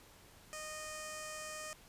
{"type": "tone with notch filter", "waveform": "5% pulse", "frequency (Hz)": 617, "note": "D#5", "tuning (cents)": -15, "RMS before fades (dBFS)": -45, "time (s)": [0.53, 1.73], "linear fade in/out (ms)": 0, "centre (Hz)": 3800, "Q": 1, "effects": ["pink hiss -60 dBFS RMS until 1.88 s", "resampled to 32000 Hz"]}